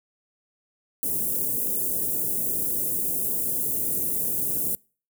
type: band-stop noise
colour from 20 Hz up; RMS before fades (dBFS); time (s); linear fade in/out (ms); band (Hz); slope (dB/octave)
white; -26; 1.03-4.75; 0; 490 to 9700; 24
effects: noise-tail reverb RT60 0.4 s tail -26 dB re dry + high-pass 100 Hz 12 dB/octave